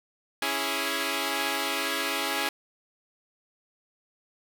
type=chord; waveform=5% pulse; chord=C# minor; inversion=none; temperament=equal; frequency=277.2 / 329.6 / 415.3 Hz; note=C#4 / E4 / G#4; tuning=0 / 0 / 0 cents; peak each=-20 dBFS; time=0.42-2.49 s; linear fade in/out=2 ms; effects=none